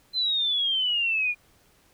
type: exponential sweep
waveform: sine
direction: down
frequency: 4105 to 2407 Hz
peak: -22 dBFS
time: 0.13-1.35 s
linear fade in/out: 50 ms
effects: pink hiss -61 dBFS RMS until 1.93 s